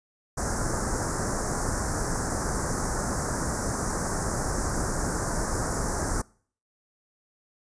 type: band-stop noise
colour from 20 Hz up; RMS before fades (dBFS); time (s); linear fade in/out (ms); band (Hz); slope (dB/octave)
pink; -28; 0.37-6.22; 10; 1700 to 5500; 48
effects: noise-tail reverb RT60 0.5 s tail -24 dB re dry + resampled to 22050 Hz